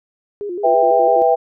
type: tone with vibrato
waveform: sine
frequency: 380.3 Hz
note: F#4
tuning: 48 cents sharp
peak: -22 dBFS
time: 0.41-1.22 s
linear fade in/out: 0 ms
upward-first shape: square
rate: 6 Hz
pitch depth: 130 cents each way
type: chord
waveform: sine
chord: E minor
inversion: second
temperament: just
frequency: 494.4 / 659.3 / 791.1 Hz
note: B4 / E5 / G5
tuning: +2 / 0 / +16 cents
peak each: -15 dBFS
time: 0.63-1.36 s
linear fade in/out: 20 ms
effects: none